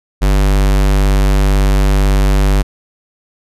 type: tone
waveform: square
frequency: 49 Hz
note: G1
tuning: in tune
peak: -9 dBFS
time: 0.21-2.63 s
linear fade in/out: 20 ms
effects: resampled to 32000 Hz